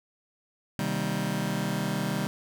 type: chord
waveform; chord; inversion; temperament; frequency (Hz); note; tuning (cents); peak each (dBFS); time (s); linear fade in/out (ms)
sawtooth; C minor seventh; none; just; 130.81 / 156.98 / 196.22 / 235.5; C3 / Eb3 / G3 / Bb3; 0 / +16 / +2 / +18; -30 / -28 / -26 / -32; 0.79-2.27; 0
effects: none